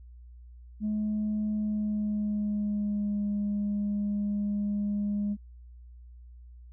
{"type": "tone with pitch glide", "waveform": "sine", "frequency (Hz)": [212.3, 205.1], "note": ["G#3", "G#3"], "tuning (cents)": [38, -21], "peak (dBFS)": -25, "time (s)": [0.8, 5.37], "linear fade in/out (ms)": 50, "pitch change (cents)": -59, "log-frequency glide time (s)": [1.53, 3.23], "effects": ["tanh soft clip ceiling -24 dBFS", "added 60 Hz sine -46 dBFS peak until 6.72 s"]}